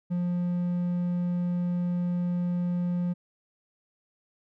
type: tone with hard clipping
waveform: triangle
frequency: 176.5 Hz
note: F3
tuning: 19 cents sharp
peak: -26 dBFS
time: 0.1-3.14 s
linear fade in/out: 20 ms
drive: 6 dB
effects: none